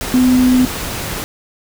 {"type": "tone in noise", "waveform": "sine", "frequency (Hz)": 253, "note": "B3", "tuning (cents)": 42, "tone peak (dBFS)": -8, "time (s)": [0.14, 0.65], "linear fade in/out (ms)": 0, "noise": "pink", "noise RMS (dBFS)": -23, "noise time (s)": [0.01, 1.24], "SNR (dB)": 12, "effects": []}